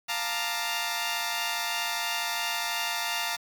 10% pulse chord, Bb major seventh, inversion second, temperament equal with one note detuned, 698.5 / 880 / 932.3 / 1191.7 Hz, F5 / A5 / Bb5 / D6, 0 / 0 / 0 / +25 cents, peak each -25 / -26 / -24 / -29 dBFS, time 0.08-3.37 s, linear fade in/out 20 ms, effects 8-bit

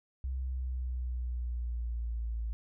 sine exponential sweep, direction down, 65.41 to 55.9 Hz, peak -32 dBFS, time 0.24-2.53 s, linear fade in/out 0 ms, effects none

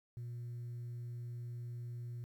sine tone, 120 Hz, B2, 49 cents flat, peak -39 dBFS, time 0.17-2.24 s, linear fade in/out 0 ms, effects tanh soft clip ceiling -40 dBFS + 12-bit

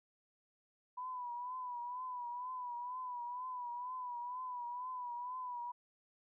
sine tone with vibrato, 987.8 Hz, B5, in tune, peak -40 dBFS, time 0.97-5.72 s, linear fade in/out 10 ms, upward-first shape triangle, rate 2.1 Hz, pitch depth 67 cents each way, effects none

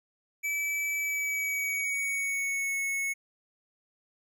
square tone with pitch glide, 2304 to 2199 Hz, D7 to C#7, -34 to -14 cents, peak -29 dBFS, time 0.43-3.14 s, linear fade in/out 20 ms, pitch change -80 cents, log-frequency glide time 0.96-2.76 s, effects none

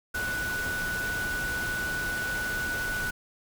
sine tone in noise, 1480 Hz, F#6, in tune, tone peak -29 dBFS, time 0.14-3.11 s, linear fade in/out 10 ms, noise pink, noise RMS -36 dBFS, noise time 0.14-3.11 s, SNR +4 dB, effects none

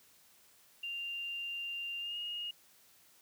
sine tone with pitch glide, 2788 to 2860 Hz, F7 to F7, -4 to +41 cents, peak -37 dBFS, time 0.83-2.51 s, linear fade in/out 5 ms, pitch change +45 cents, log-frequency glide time 1.99-2.17 s, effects white hiss -64 dBFS RMS until 3.21 s + high-pass 60 Hz 12 dB/octave

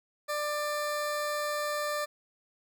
20% pulse tone, 593 Hz, D5, 17 cents sharp, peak -25 dBFS, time 0.28-2.06 s, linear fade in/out 20 ms, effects none

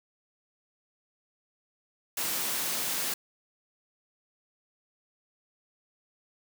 white high-pass noise, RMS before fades -31 dBFS, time 2.17-3.14 s, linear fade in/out 5 ms, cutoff 130 Hz, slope 24 dB/octave, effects none

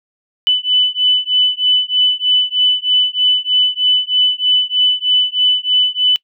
sine beating tone pair, 2995 / 2998.2 Hz, F#7 / F#7, +20 / +22 cents, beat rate 3.2 Hz, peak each -14 dBFS, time 0.47-6.16 s, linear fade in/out 0 ms, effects noise-tail reverb RT60 0.1 s tail -24 dB re dry

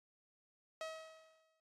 sawtooth tone with exponential decay, 639 Hz, D#5, 46 cents sharp, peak -37 dBFS, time 0.81-1.6 s, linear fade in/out 1 ms, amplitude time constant 170 ms, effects low-pass 7000 Hz 12 dB/octave + AAC 64 kbps

